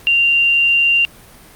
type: tone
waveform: sine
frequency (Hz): 2776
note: F7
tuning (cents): -11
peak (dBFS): -10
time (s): 0.07-1.05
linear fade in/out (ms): 0
effects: pink hiss -42 dBFS RMS until 1.55 s + Opus 48 kbps